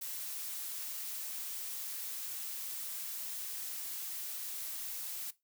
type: noise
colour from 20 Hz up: blue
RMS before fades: -41 dBFS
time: 0.01-5.31 s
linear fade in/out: 10 ms
effects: noise-tail reverb RT60 0.2 s tail -18 dB re dry